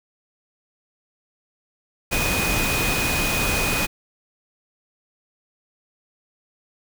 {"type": "tone in noise", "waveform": "sine", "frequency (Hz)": 2489, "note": "D#7", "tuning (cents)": 0, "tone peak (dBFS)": -25, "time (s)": [2.11, 3.87], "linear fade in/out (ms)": 20, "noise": "pink", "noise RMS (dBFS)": -23, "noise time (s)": [2.11, 3.87], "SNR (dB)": -5, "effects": []}